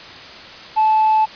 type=tone with hard clipping; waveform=triangle; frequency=870 Hz; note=A5; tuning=20 cents flat; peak=-11 dBFS; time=0.76-1.26 s; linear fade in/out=20 ms; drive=2 dB; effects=white hiss -36 dBFS RMS until 1.35 s + resampled to 11025 Hz